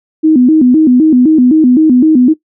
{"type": "tone with vibrato", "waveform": "sine", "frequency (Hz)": 280, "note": "C#4", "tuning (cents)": 18, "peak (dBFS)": -3, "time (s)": [0.23, 2.34], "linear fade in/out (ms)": 20, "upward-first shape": "square", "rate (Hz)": 3.9, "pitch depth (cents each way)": 200, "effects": ["noise-tail reverb RT60 0.1 s tail -17 dB re dry"]}